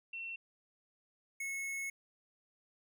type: tone pair in turn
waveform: sine / square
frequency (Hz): 2709 / 2189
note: E7 / C#7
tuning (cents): +47 / -22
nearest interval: major third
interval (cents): 369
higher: first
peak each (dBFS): -40 / -38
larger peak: second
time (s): 0.13-0.36 / 1.4-1.9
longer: second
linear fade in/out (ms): 5
effects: none